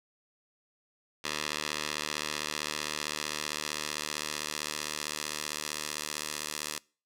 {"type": "tone with band-pass filter sweep", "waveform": "10% pulse", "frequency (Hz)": 75.5, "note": "D2", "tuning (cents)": 48, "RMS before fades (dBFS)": -36, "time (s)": [1.24, 6.79], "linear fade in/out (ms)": 5, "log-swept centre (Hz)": [4100, 7200], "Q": 0.75, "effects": ["noise-tail reverb RT60 0.4 s tail -25 dB re dry"]}